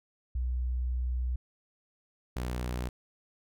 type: tone pair in turn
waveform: sine / sawtooth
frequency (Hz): 62 / 61.5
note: B1 / B1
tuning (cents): +7 / -7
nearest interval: unison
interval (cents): 14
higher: first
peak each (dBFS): -28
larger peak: neither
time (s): 0.35-1.36 / 2.36-2.89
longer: first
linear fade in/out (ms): 5
effects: none